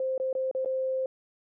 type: tone with dropouts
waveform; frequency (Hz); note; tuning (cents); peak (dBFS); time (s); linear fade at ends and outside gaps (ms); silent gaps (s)
sine; 523.3; C5; 0; -26; 0-1.06; 2; 0.179-0.199 / 0.329-0.351 / 0.513-0.549 / 0.648-0.658
effects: none